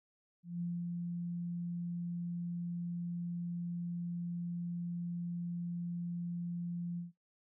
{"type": "tone with ADSR envelope", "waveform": "sine", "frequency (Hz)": 173.1, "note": "F3", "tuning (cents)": -15, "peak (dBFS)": -34, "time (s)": [0.43, 7.12], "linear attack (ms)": 180, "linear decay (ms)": 230, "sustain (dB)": -2, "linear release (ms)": 140, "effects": ["noise-tail reverb RT60 0.2 s tail -23 dB re dry"]}